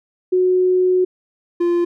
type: tone pair in turn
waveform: sine / triangle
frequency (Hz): 367 / 346.7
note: F#4 / F4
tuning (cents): -14 / -13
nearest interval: minor second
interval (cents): 99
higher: first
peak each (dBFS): -12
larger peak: neither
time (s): 0.32-1.05 / 1.6-1.85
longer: first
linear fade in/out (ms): 10
effects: none